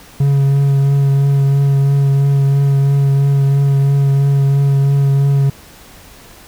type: tone with vibrato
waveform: triangle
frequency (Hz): 139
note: C#3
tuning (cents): +5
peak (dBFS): -7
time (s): 0.2-5.5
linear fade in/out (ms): 5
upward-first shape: triangle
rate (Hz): 3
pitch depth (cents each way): 18
effects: pink hiss -40 dBFS RMS until 6.47 s